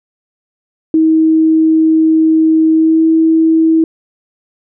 sine tone with pitch glide, 318.6 to 322.7 Hz, D#4 to E4, +41 to -37 cents, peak -6 dBFS, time 0.94-3.84 s, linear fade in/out 2 ms, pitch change +22 cents, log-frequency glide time 2.72-3.06 s, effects none

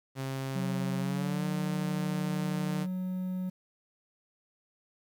sawtooth tone with pitch glide, 134.1 to 151.39 Hz, C3 to D#3, +43 to -47 cents, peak -29 dBFS, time 0.15-2.87 s, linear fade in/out 50 ms, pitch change +210 cents, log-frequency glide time 0.98-1.46 s
triangle tone, 184.4 Hz, F#3, 6 cents flat, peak -29 dBFS, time 0.55-3.5 s, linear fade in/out 10 ms
effects 10-bit

